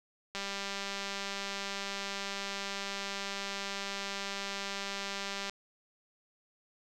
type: click train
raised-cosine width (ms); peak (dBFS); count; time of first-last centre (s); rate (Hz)
0.2; -20; 1020; 0.35-5.496; 198
effects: none